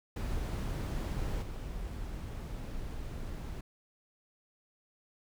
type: noise with level steps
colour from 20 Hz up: brown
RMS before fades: -34 / -40 dBFS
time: 0.16-3.61 s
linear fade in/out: 5 ms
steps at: 1.41 s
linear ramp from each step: 20 ms
effects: none